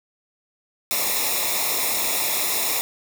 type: noise with comb filter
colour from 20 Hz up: white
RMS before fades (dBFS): -23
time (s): 0.91-2.81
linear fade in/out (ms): 0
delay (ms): 0.65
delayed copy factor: -0.8
effects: none